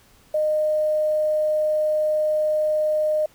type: tone with quantisation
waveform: sine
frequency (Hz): 613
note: D#5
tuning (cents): -26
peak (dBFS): -18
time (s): 0.34-3.26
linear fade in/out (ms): 5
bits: 8
effects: pink hiss -55 dBFS RMS until 3.34 s